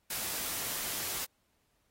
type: noise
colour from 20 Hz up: white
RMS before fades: -36 dBFS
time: 0.1-1.25 s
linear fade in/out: 5 ms
effects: pink hiss -75 dBFS RMS until 1.9 s + AAC 48 kbps